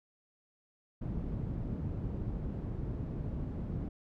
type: low-pass noise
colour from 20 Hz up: white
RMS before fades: -37 dBFS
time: 1.01-3.89 s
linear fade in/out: 10 ms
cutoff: 160 Hz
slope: 12 dB/octave
effects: none